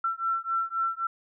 sine beating tone pair, 1345 / 1348.8 Hz, E6 / E6, +34 / +39 cents, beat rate 3.8 Hz, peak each -29 dBFS, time 0.04-1.07 s, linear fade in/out 5 ms, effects none

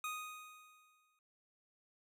25% pulse tone with exponential decay, 1244.5 Hz, D#6, in tune, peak -34 dBFS, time 0.04-1.19 s, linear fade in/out 2 ms, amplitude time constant 250 ms, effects none

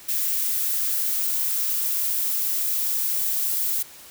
violet noise with high-pass filter sweep, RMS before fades -24 dBFS, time 0.08-3.83 s, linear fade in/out 10 ms, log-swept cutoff 1700 to 520 Hz, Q 1.5, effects white hiss -45 dBFS RMS until 4.1 s

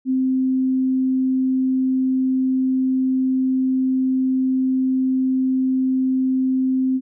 sine tone, 260.5 Hz, C4, 7 cents flat, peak -16 dBFS, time 0.05-7.01 s, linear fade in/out 50 ms, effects none

